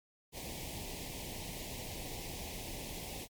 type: band-stop noise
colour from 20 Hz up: pink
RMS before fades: -43 dBFS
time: 0.32-3.28 s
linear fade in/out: 50 ms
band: 940 to 2000 Hz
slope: 48 dB/octave
effects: MP3 96 kbps